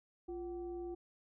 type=tone with frequency modulation; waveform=sine; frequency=348.7 Hz; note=F4; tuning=3 cents flat; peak=-40 dBFS; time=0.28-0.95 s; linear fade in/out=10 ms; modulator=406 Hz; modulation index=0.47; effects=none